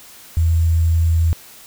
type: tone with sample-and-hold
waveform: sine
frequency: 82.41 Hz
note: E2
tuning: in tune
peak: -12 dBFS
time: 0.37-1.33 s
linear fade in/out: 0 ms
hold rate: 7350 Hz
effects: white hiss -42 dBFS RMS until 1.66 s